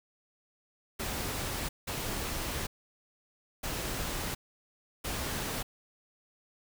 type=noise bursts at uneven times; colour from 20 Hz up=pink; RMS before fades=-35 dBFS; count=4; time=0.99-1.69 / 1.87-2.67 / 3.63-4.35 / 5.04-5.63 s; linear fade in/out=10 ms; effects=none